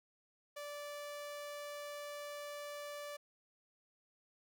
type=tone; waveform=sawtooth; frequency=583 Hz; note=D5; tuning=13 cents flat; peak=-40 dBFS; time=0.56-3.17 s; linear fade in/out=10 ms; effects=none